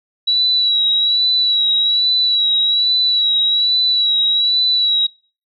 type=tone with vibrato; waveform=sine; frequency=3909 Hz; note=B7; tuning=19 cents flat; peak=-12 dBFS; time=0.27-5.07 s; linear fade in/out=10 ms; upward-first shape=sine; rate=1.2 Hz; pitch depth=36 cents each way; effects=noise-tail reverb RT60 0.4 s tail -25 dB re dry